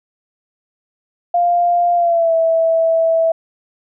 sine tone with pitch glide, 698.5 to 655.5 Hz, F5 to E5, 0 to -10 cents, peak -11 dBFS, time 1.34-3.32 s, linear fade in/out 5 ms, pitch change -110 cents, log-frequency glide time 1.95-2.34 s, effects none

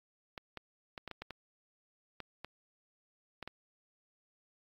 clicks, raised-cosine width 0.3 ms, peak -26 dBFS, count 11, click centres 0.378 / 0.573 / 0.978 / 1.077 / 1.113 / 1.22 / 1.307 / 2.203 / 2.446 / 3.427 / 3.476 s, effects AAC 32 kbps

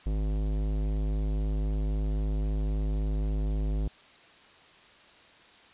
sine tone with tanh clipping, 51.91 Hz, G#1, in tune, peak -28 dBFS, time 0.06-3.88 s, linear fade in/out 5 ms, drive 18 dB, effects white hiss -55 dBFS RMS until 5.73 s + resampled to 8000 Hz

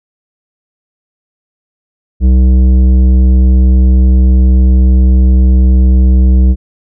triangle tone with tanh clipping, 63.6 Hz, C2, 48 cents flat, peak -5 dBFS, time 2.2-6.56 s, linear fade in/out 50 ms, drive 15 dB, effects none

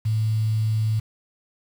sine tone with quantisation, 109.4 Hz, A2, 9 cents flat, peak -19 dBFS, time 0.05-1 s, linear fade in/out 10 ms, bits 7, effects none

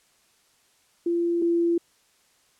sine tone pair in turn, 342.2 / 340.2 Hz, F4 / F4, -35 / -45 cents, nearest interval unison, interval 10 cents, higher first, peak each -21 / -19 dBFS, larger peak second, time 1.06-1.42 / 1.42-1.78 s, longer neither, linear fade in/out 5 ms, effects white hiss -63 dBFS RMS until 2.59 s + low-pass 10000 Hz 12 dB/octave

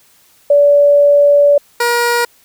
sine / 15% pulse tone pair in turn, 576 / 476.3 Hz, D5 / A#4, -34 / +37 cents, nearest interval minor third, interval 329 cents, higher first, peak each -5 dBFS, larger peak neither, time 0.5-1.58 / 1.8-2.25 s, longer first, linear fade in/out 5 ms, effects white hiss -50 dBFS RMS until 2.44 s

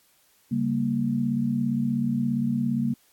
sine chord, G diminished, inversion second, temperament equal with one note detuned, 137.95 / 196 / 233.1 Hz, Db3 / G3 / Bb3, -8 / 0 / 0 cents, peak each -29 / -29 / -24 dBFS, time 0.51-2.94 s, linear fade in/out 10 ms, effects white hiss -62 dBFS RMS until 3.12 s + AAC 64 kbps

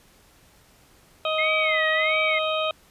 harmonic tone, 627 Hz, D#5, 13 cents sharp, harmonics 1 / 2 / 4 / 5 / 6, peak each -25 / -28 / -31 / -32 / -33 dBFS, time 1.25-2.71 s, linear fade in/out 2 ms
sine tone with vibrato, 2093 Hz, C7, in tune, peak -22 dBFS, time 1.38-2.39 s, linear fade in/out 10 ms, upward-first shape sine, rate 1.5 Hz, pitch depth 170 cents each way
effects pink hiss -56 dBFS RMS until 2.9 s + resampled to 32000 Hz

